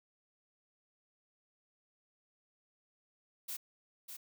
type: noise with echo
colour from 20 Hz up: blue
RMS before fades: -41 dBFS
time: 3.48-3.57 s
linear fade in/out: 10 ms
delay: 600 ms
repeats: 1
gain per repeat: -6 dB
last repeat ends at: 4.17 s
effects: none